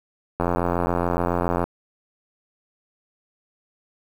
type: click train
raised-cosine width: 1 ms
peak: -8 dBFS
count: 109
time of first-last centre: 0.4-1.64 s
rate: 87.1 Hz
effects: 7-bit